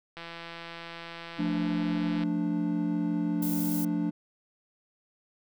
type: click train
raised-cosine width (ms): 0.3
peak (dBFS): -25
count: 348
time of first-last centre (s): 0.17-2.235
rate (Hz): 168
type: chord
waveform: triangle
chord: D minor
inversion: first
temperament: equal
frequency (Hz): 174.61 / 220 / 293.7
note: F3 / A3 / D4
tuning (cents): 0 / 0 / 0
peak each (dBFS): -29 / -31 / -27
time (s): 1.38-4.11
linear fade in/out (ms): 20
type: noise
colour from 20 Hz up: violet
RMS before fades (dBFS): -36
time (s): 3.42-3.85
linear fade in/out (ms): 5
effects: none